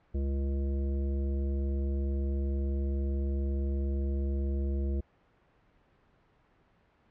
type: harmonic tone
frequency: 68.9 Hz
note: C#2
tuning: 10 cents flat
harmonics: 1 / 3 / 5 / 7 / 9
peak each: -28 / -39 / -40 / -47 / -51 dBFS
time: 0.14-5.01 s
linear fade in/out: 10 ms
effects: pink hiss -66 dBFS RMS until 7.1 s + low-pass 2000 Hz 12 dB/octave